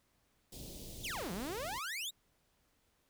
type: band-stop noise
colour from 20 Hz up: pink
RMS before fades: -48 dBFS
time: 0.52-1.79 s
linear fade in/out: 5 ms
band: 590 to 3300 Hz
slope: 24 dB/octave
type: exponential two-way sweep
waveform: sawtooth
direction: down then up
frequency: 3951 to 166.6 to 3951 Hz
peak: -35 dBFS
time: 1.03-2.11 s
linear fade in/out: 20 ms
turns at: 1.32 s
effects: pink hiss -75 dBFS RMS until 3.09 s